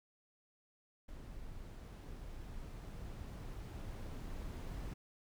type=noise with level ramp; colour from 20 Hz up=brown; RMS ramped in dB=-50 to -43 dBFS; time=1.08-4.94 s; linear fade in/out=10 ms; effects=none